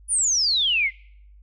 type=exponential sweep; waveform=sine; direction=down; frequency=9930 to 2005 Hz; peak=-18 dBFS; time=0.08-0.91 s; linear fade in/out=50 ms; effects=noise-tail reverb RT60 0.7 s tail -25 dB re dry + added 50 Hz sine -46 dBFS peak until 1.42 s